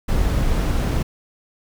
brown noise, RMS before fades -19 dBFS, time 0.08-1.03 s, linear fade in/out 10 ms, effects none

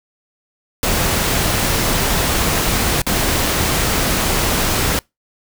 pink noise with dropouts, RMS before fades -17 dBFS, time 0.83-4.99 s, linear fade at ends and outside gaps 1 ms, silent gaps 3.018-3.066 s, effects noise-tail reverb RT60 0.2 s tail -26 dB re dry

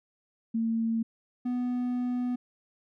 sine / triangle tone pair in turn, 226.7 / 247.2 Hz, A#3 / B3, -48 / +2 cents, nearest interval minor second, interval 150 cents, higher second, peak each -25 dBFS, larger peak neither, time 0.54-1.03 / 1.45-2.36 s, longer second, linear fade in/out 10 ms, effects none

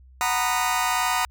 sawtooth chord, B major seventh, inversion second, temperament just, 740.8 / 926 / 987.8 / 1234.7 Hz, F#5 / A#5 / B5 / D#6, +2 / -12 / 0 / -14 cents, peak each -23 dBFS, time 0.21-1.25 s, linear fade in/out 0 ms, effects added 64 Hz sine -47 dBFS peak until 1.3 s

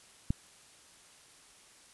click, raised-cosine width 5 ms, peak -16 dBFS, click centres 0.305 s, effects white hiss -58 dBFS RMS until 1.93 s + resampled to 24000 Hz

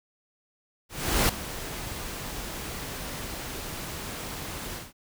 pink noise with ADSR envelope, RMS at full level -22 dBFS, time 0.89-4.93 s, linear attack 400 ms, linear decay 6 ms, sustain -14 dB, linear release 180 ms, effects none

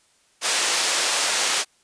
white band-pass noise, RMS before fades -22 dBFS, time 0.41-1.65 s, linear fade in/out 50 ms, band 450 to 7700 Hz, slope 12 dB/octave, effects white hiss -61 dBFS RMS until 1.83 s + resampled to 22050 Hz

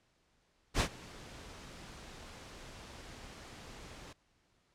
pink noise with ADSR envelope, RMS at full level -28 dBFS, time 0.74-4.13 s, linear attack 59 ms, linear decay 83 ms, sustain -22 dB, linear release 6 ms, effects pink hiss -73 dBFS RMS until 4.74 s + low-pass 7000 Hz 12 dB/octave

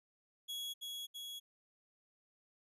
40% pulse tone with echo, 3339 Hz, G#7, 9 cents sharp, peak -39 dBFS, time 0.48-0.74 s, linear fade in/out 20 ms, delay 330 ms, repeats 2, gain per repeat -2 dB, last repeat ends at 1.4 s, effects none

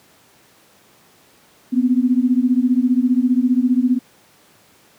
sine beating tone pair, 244.5 / 259.5 Hz, B3 / C4, -17 / -14 cents, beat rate 15 Hz, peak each -15 / -16 dBFS, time 1.72-3.99 s, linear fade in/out 20 ms, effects pink hiss -52 dBFS RMS until 4.98 s + high-pass 150 Hz 12 dB/octave

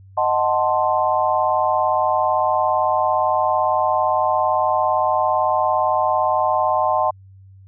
sine chord, D# diminished seventh, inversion none, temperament equal, 622.3 / 740 / 880 / 1046.5 Hz, D#5 / F#5 / A5 / C6, 0 / 0 / 0 / 0 cents, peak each -21 dBFS, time 0.17-7.11 s, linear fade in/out 10 ms, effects added 96 Hz sine -42 dBFS peak until 7.67 s

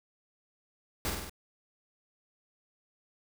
pink noise with echo, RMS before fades -32 dBFS, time 1.05-1.1 s, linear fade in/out 0 ms, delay 49 ms, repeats 4, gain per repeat -3 dB, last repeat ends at 1.296 s, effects none

